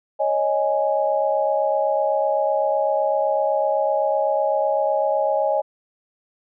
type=chord; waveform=sine; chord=C# suspended second; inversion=none; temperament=equal; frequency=554.4 / 622.3 / 830.6 Hz; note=C#5 / D#5 / G#5; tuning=0 / 0 / 0 cents; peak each=-22 / -21 / -23 dBFS; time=0.19-5.62 s; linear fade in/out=20 ms; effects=none